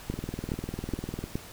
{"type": "two click trains", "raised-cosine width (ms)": 3, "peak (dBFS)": [-20, -16], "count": [23, 4], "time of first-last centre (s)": [[0.14, 1.24], [0.1, 1.355]], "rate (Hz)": [20, 2.39], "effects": ["pink hiss -46 dBFS RMS until 1.52 s"]}